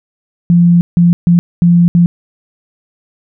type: tone bursts at uneven times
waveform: sine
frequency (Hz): 172.8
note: F3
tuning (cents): -18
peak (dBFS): -4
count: 5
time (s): 0.5-0.81 / 0.97-1.13 / 1.27-1.39 / 1.62-1.88 / 1.95-2.06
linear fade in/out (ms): 0
effects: none